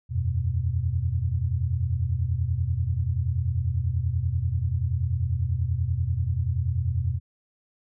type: chord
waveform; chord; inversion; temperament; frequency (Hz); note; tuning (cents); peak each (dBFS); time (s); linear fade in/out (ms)
sine; E suspended second; none; just; 82.41 / 92.71 / 123.61; E2 / F#2 / B2; 0 / +4 / +2; -27; 0.09-7.2; 50
effects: none